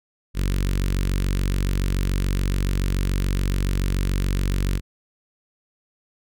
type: tone with notch filter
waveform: sawtooth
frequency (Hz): 47.01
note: F#1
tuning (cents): +28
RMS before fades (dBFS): -22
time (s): 0.34-4.81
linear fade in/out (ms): 50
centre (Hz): 750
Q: 0.58
effects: none